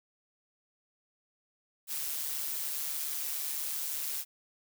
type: noise with amplitude modulation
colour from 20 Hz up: blue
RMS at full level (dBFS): -33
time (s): 1.87-4.25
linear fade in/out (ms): 50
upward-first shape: sine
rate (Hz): 146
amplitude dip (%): 50
effects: none